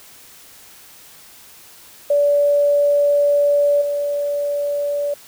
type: tone with level steps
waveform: sine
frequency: 577 Hz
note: D5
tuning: 31 cents flat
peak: -12 / -18 dBFS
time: 2.1-5.14 s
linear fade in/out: 5 ms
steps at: 3.81 s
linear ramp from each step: 10 ms
effects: white hiss -44 dBFS RMS until 5.27 s